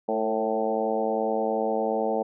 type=harmonic tone with a mistuned harmonic; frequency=109.9 Hz; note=A2; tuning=2 cents flat; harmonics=2 / 3 / 4 / 5 / 6 / 7 / 8; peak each=-32 / -35 / -28 / -29 / -32 / -30 / -36 dBFS; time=0.08-2.23 s; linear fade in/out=10 ms; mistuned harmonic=4; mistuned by=+28 cents; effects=none